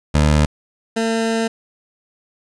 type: tone pair in turn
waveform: 20% pulse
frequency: 75.2 / 226 Hz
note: D2 / A3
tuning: +42 / +47 cents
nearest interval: octave + perfect fifth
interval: 1905 cents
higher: second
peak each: -7 / -12 dBFS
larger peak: first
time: 0.14-0.46 / 0.96-1.48 s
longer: second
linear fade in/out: 10 ms
effects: resampled to 22050 Hz + 8-bit